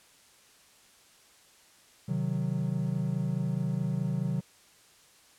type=chord; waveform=triangle; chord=C diminished; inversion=none; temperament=equal; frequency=130.81 / 155.56 / 185 Hz; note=C3 / Eb3 / Gb3; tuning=0 / 0 / 0 cents; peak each=-30 dBFS; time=2.08-4.41 s; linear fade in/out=10 ms; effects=white hiss -59 dBFS RMS until 5.38 s + low-pass 10000 Hz 12 dB/octave